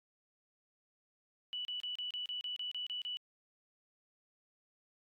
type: tone bursts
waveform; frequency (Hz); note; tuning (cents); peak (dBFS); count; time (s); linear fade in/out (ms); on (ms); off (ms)
sine; 2960; F#7; 0; -37; 11; 1.53-3.17; 0; 120; 32
effects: AAC 64 kbps